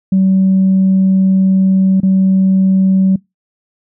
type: tone with dropouts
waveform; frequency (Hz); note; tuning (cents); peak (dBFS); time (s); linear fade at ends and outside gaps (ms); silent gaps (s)
sine; 190.3; F#3; +49; -6; 0.12-3.16; 5; 2.003-2.031
effects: noise-tail reverb RT60 0.2 s tail -25 dB re dry + tanh soft clip ceiling -4 dBFS